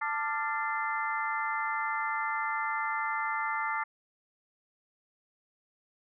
harmonic tone with a mistuned harmonic, 295.2 Hz, D4, 9 cents sharp, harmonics 3 / 4 / 5 / 6 / 7, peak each -34 / -35 / -36 / -37 / -37 dBFS, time 0.01-3.84 s, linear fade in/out 10 ms, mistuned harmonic 5, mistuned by -110 cents, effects none

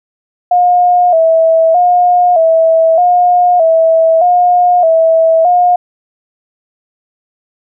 sine tone with vibrato, 682 Hz, F5, 41 cents flat, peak -5 dBFS, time 0.51-5.76 s, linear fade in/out 5 ms, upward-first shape square, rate 0.81 Hz, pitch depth 80 cents each way, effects none

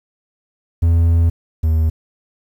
triangle tone pair in turn, 83.7 / 79.58 Hz, E2 / D#2, +27 / +40 cents, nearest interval minor second, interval 87 cents, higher first, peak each -8 / -10 dBFS, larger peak first, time 0.82-1.3 / 1.63-1.9 s, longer first, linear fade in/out 10 ms, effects 8-bit

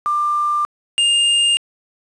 sine / square tone pair in turn, 1190 / 2816 Hz, D6 / F7, +22 / +14 cents, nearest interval octave + minor third, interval 1492 cents, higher second, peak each -15 / -13 dBFS, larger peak second, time 0.06-0.65 / 0.98-1.57 s, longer neither, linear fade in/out 0 ms, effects resampled to 22050 Hz + 7-bit

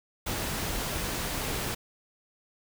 pink noise, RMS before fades -32 dBFS, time 0.26-1.75 s, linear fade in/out 10 ms, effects none

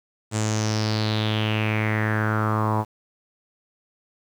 sawtooth tone with low-pass filter sweep, 108.2 Hz, A2, 29 cents flat, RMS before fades -23 dBFS, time 0.31-2.85 s, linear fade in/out 50 ms, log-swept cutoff 7900 to 920 Hz, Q 5.2, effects 8-bit

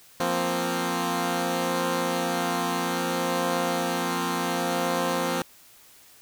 10% pulse chord, F suspended fourth, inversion none, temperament equal, 174.61 / 233.1 / 261.6 Hz, F3 / Bb3 / C4, 0 / 0 / 0 cents, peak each -20 / -23 / -20 dBFS, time 0.2-5.42 s, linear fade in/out 2 ms, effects white hiss -53 dBFS RMS until 6.21 s

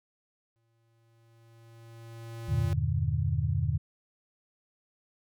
square tone with exponential growth, 114.8 Hz, A#2, 26 cents flat, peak -33 dBFS, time 0.56-2.73 s, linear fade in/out 0 ms, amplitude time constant 470 ms
sine chord, E half-diminished seventh, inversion none, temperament just, 82.41 / 98.89 / 118.67 / 148.33 Hz, E2 / G2 / Bb2 / D3, 0 / +16 / +31 / +18 cents, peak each -31 dBFS, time 2.48-3.78 s, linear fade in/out 10 ms
effects none

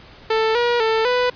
sawtooth tone with pitch steps, 442.6 / 479.2 / 444.7 / 496 Hz, A4 / A#4 / A4 / B4, +10 / +48 / +18 / +7 cents, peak -12 dBFS, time 0.3-1.3 s, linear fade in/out 5 ms, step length 250 ms, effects pink hiss -44 dBFS RMS until 1.35 s + resampled to 11025 Hz

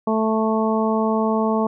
harmonic tone, 220 Hz, A3, in tune, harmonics 1 / 2 / 3 / 4 / 5, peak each -20 / -23 / -25 / -26 / -27 dBFS, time 0.07-1.67 s, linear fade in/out 5 ms, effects none

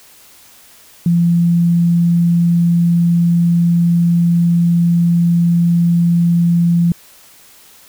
sine tone, 171.1 Hz, F3, 35 cents flat, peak -9 dBFS, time 1.06-6.92 s, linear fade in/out 2 ms, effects white hiss -44 dBFS RMS until 7.88 s

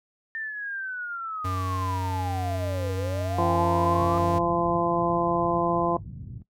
sine linear two-way sweep, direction down then up, 1802 to 461.9 to 1197 Hz, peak -30 dBFS, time 0.35-4.18 s, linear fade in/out 0 ms, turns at 2.95 s
square tone with vibrato, 92.5 Hz, F#2, in tune, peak -28 dBFS, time 1.44-4.39 s, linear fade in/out 10 ms, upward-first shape sine, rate 0.75 Hz, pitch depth 10 cents each way
harmonic tone, 171.4 Hz, F3, 32 cents flat, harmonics 1 / 2 / 3 / 4 / 5 / 6, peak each -30 / -27 / -31 / -28 / -33 / -28 dBFS, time 3.38-5.97 s, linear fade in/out 5 ms
white low-pass noise, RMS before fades -38 dBFS, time 3.98-6.42 s, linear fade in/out 2 ms, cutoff 160 Hz, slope 24 dB/octave
effects noise-tail reverb RT60 0.1 s tail -17 dB re dry + high-pass 60 Hz 12 dB/octave

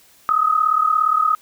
sine tone pair together, 1244.5 / 1281.7 Hz, D#6 / E6, 0 / -49 cents, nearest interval minor second, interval 51 cents, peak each -16 / -18 dBFS, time 0.29-1.35 s, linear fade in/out 0 ms, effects white hiss -52 dBFS RMS until 1.41 s

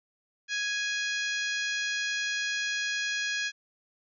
harmonic tone, 830.6 Hz, G#5, in tune, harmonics 2 / 3 / 4 / 5 / 6 / 7 / 8, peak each -31 / -35 / -37 / -39 / -41 / -42 / -43 dBFS, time 0.48-3.52 s, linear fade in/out 50 ms, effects none

